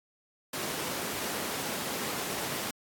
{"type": "high-pass noise", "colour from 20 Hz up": "pink", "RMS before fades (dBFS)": -35, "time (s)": [0.53, 2.71], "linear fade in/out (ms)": 5, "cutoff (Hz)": 200, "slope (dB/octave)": 12, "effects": ["AAC 64 kbps"]}